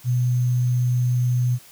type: tone with sample-and-hold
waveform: sine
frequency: 123.47 Hz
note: B2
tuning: in tune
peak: -17 dBFS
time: 0.04-1.59 s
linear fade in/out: 50 ms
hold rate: 6300 Hz
effects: white hiss -48 dBFS RMS until 1.71 s